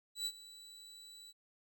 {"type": "tone with ADSR envelope", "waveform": "35% pulse", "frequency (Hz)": 3951, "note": "B7", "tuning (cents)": 0, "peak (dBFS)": -32, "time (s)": [0.15, 1.33], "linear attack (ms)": 110, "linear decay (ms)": 54, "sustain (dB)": -18, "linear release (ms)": 32, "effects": []}